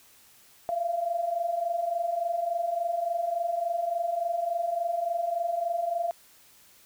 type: tone pair together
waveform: sine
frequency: 665.5 / 689 Hz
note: E5 / F5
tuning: +16 / -24 cents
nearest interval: minor second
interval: 60 cents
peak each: -32 / -27 dBFS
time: 0.69-6.11 s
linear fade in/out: 0 ms
effects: white hiss -57 dBFS RMS until 6.85 s